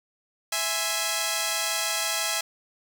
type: chord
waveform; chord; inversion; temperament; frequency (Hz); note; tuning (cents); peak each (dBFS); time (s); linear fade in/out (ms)
5% pulse; E augmented; none; equal; 659.3 / 830.6 / 1046.5; E5 / G#5 / B#5; 0 / 0 / 0; -17 / -17 / -21; 0.52-2.41; 5
effects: none